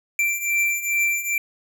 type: beating tone pair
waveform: square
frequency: 2349 / 2351.4 Hz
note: D7 / D7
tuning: 0 / +2 cents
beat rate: 2.4 Hz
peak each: -26 / -22 dBFS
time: 0.19-1.38 s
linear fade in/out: 2 ms
effects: none